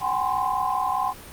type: tone cluster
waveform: sine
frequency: 751 / 816 / 1017 / 1058 Hz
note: F#5 / G#5 / C6 / C6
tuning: +26 / -31 / -50 / +19 cents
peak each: -27 dBFS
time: 0-1.14 s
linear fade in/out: 50 ms
effects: pink hiss -42 dBFS RMS until 1.32 s + Opus 48 kbps